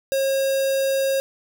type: tone with notch filter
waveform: square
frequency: 541 Hz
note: C#5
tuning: 42 cents flat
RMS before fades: -21 dBFS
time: 0.12-1.2 s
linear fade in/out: 0 ms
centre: 2000 Hz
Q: 1.3
effects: none